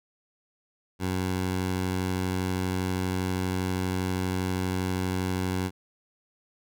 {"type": "tone", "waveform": "15% pulse", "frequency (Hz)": 92.5, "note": "F#2", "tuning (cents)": 0, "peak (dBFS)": -20, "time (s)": [0.99, 5.71], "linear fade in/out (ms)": 50, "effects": []}